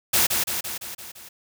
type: noise with echo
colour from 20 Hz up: white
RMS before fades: -19 dBFS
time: 0.13-0.27 s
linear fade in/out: 10 ms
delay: 170 ms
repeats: 6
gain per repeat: -4 dB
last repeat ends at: 1.29 s
effects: none